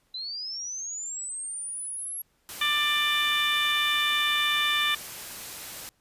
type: linear sweep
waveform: sine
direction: up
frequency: 3963 to 11370 Hz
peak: -32 dBFS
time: 0.14-2.22 s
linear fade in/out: 5 ms
type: noise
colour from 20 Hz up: white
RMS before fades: -39 dBFS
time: 2.49-5.89 s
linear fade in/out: 0 ms
type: harmonic tone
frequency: 592 Hz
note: D5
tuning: 14 cents sharp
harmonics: 2 / 3 / 4 / 5 / 6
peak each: -30 / -29 / -29 / -31 / -27 dBFS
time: 2.61-4.95 s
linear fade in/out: 5 ms
effects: pink hiss -69 dBFS RMS until 6 s + resampled to 32000 Hz